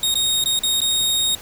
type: tone with dropouts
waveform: sawtooth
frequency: 3729 Hz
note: A#7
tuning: in tune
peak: -14 dBFS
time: 0.03-1.35 s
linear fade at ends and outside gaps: 2 ms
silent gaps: 0.142-0.154 / 0.44-0.458 / 0.591-0.634 / 0.805-0.816 s
effects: pink hiss -39 dBFS RMS until 1.41 s